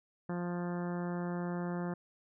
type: harmonic tone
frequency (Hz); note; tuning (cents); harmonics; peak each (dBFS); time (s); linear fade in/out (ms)
175.5; F3; +9; 1 / 2 / 3 / 4 / 5 / 6 / 7 / 8 / 9 / 10; -35 / -41 / -45 / -47 / -49 / -51 / -52 / -53 / -54 / -55; 0.29-1.94; 5
effects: none